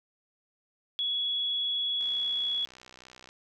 sine tone, 3368 Hz, G#7, 24 cents sharp, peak -27 dBFS, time 0.99-2.65 s, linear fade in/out 0 ms
click train, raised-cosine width 0.2 ms, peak -32 dBFS, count 82, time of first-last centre 2.01-3.29 s, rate 63.3 Hz
effects none

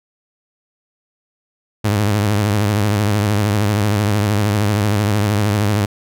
sawtooth tone with vibrato, 103.83 Hz, G#2, in tune, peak -10 dBFS, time 1.84-5.86 s, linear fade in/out 10 ms, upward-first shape triangle, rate 13 Hz, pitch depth 100 cents each way, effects none

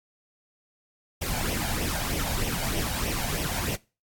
pink noise with flanger, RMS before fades -29 dBFS, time 1.21-3.76 s, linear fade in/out 10 ms, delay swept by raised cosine 0.34 to 1.34 ms, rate 3.2 Hz, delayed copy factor +0.6, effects noise-tail reverb RT60 0.3 s tail -21 dB re dry + AAC 64 kbps

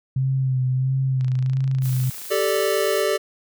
sine tone with vibrato, 130.81 Hz, C3, in tune, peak -18 dBFS, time 0.16-2.1 s, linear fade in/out 5 ms, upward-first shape sine, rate 1.5 Hz, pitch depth 35 cents each way
click train, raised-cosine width 0.2 ms, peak -25 dBFS, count 30, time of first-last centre 1.21-2.253 s, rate 27.8 Hz
blue noise, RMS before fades -35 dBFS, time 1.81-3.05 s, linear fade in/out 50 ms
square chord, G suspended second, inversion none, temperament equal with one note detuned, 390.9 / 440 / 587.3 Hz, G4 / A4 / D5, -5 / 0 / 0 cents, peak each -24 dBFS, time 2.3-3.18 s, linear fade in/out 20 ms
effects none

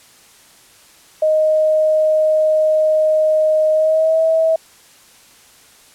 sine tone with pitch glide, 622.3 to 645.7 Hz, D#5 to E5, 0 to -36 cents, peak -11 dBFS, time 1.22-4.56 s, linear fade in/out 5 ms, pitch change +64 cents, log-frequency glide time 3.72-4.21 s, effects white hiss -47 dBFS RMS until 5.94 s + low-pass 11000 Hz 12 dB/octave

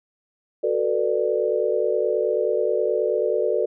sine chord, B minor seventh, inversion second, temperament just, 370.4 / 444.5 / 493.9 / 592.7 Hz, F#4 / A4 / B4 / D5, +2 / +18 / 0 / +16 cents, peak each -26 / -23 / -25 / -25 dBFS, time 0.63-3.66 s, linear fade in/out 10 ms, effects none

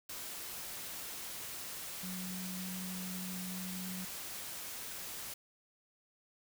sine tone in noise, 184.6 Hz, F#3, 4 cents flat, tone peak -41 dBFS, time 2.03-4.05 s, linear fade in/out 5 ms, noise white, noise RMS -44 dBFS, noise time 0.09-5.34 s, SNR 0 dB, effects none

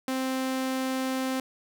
sawtooth tone, 261.6 Hz, C4, in tune, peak -23 dBFS, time 0.08-1.4 s, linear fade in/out 2 ms, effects none

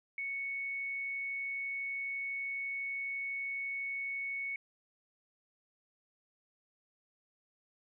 sine tone, 2217 Hz, C#7, in tune, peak -35 dBFS, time 0.18-4.56 s, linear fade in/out 2 ms, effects none

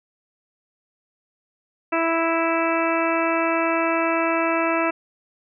harmonic tone, 329.8 Hz, E4, 1 cent sharp, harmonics 1 / 2 / 3 / 4 / 5 / 6 / 7 / 8, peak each -24 / -24 / -27 / -26 / -32 / -33 / -31 / -29 dBFS, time 1.92-4.91 s, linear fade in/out 10 ms, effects none

